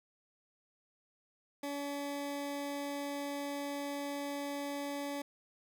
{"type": "tone", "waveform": "20% pulse", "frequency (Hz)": 284.5, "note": "C#4", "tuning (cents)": 45, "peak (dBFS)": -32, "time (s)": [1.63, 5.22], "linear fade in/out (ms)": 5, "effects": []}